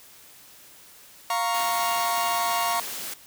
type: chord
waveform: 40% pulse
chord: Bb minor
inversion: second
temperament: equal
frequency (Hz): 698.5 / 932.3 / 1108.7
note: F5 / Bb5 / Db6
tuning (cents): 0 / 0 / 0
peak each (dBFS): -27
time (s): 1.3-2.8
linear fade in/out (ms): 2
type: high-pass noise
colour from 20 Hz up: white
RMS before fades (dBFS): -34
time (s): 1.54-3.14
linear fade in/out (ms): 5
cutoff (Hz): 130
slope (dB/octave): 12
effects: white hiss -50 dBFS RMS until 3.26 s